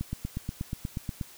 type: click train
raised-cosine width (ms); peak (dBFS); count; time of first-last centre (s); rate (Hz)
5; -19; 11; 0.01-1.212; 8.32
effects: white hiss -51 dBFS RMS until 1.37 s